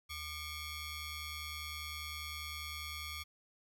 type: ring-modulated tone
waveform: 15% pulse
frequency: 1125 Hz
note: C#6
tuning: 25 cents sharp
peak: -32 dBFS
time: 0.09-3.24 s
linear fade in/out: 20 ms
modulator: 1050 Hz
effects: none